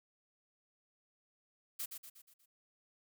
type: noise with echo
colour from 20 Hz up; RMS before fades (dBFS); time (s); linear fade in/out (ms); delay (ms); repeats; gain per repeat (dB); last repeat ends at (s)
blue; -40; 1.79-1.86; 10; 120; 5; -6; 2.46
effects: none